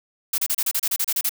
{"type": "noise bursts", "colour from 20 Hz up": "blue", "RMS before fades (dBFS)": -22, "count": 12, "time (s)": [0.33, 1.294], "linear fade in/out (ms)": 5, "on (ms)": 51, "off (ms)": 32, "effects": []}